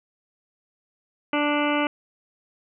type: harmonic tone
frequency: 293.7 Hz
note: D4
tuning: in tune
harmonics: 1 / 2 / 3 / 4 / 5 / 7 / 8 / 9 / 10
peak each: -24 / -27 / -29 / -30 / -31 / -32 / -33 / -34 / -34 dBFS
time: 1.33-1.87 s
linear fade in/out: 2 ms
effects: none